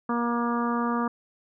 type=harmonic tone; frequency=237.1 Hz; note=A#3; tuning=30 cents sharp; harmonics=1 / 2 / 3 / 4 / 5 / 6 / 7; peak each=-26 / -33 / -36 / -32 / -30 / -39 / -42 dBFS; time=0.09-1.08 s; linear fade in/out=5 ms; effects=none